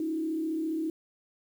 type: tone with frequency modulation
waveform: sine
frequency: 320 Hz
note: D#4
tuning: 49 cents sharp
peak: -28 dBFS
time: 0-0.9 s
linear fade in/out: 2 ms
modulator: 34.8 Hz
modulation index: 0.57
effects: 9-bit